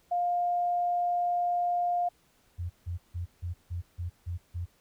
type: tone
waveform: sine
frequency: 705 Hz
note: F5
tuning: 16 cents sharp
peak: -25 dBFS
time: 0.11-2.09 s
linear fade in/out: 10 ms
type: tone bursts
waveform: sine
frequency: 87.31 Hz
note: F2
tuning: in tune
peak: -31 dBFS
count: 8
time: 2.58-4.66 s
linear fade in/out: 20 ms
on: 120 ms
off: 160 ms
effects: pink hiss -66 dBFS RMS until 4.8 s